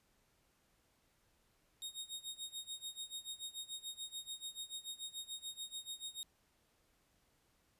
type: tone with tremolo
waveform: sawtooth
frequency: 3729 Hz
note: A#7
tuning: in tune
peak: -38 dBFS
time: 1.82-6.23 s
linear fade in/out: 0 ms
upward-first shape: sine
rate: 6.9 Hz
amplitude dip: 90%
effects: pink hiss -75 dBFS RMS until 7.79 s + resampled to 32000 Hz